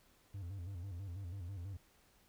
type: tone with vibrato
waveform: triangle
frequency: 92.5 Hz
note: F#2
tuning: in tune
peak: -40 dBFS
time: 0.34-1.77 s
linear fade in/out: 5 ms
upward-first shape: square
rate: 6.1 Hz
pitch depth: 120 cents each way
effects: pink hiss -69 dBFS RMS until 2.28 s